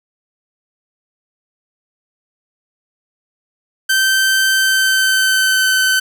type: tone with pitch glide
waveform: sawtooth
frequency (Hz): 1551 to 1527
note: G6 to G6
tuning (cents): -19 to -46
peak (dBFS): -8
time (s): 3.89-6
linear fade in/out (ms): 10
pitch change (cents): -27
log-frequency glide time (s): 4.51-5.77
effects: none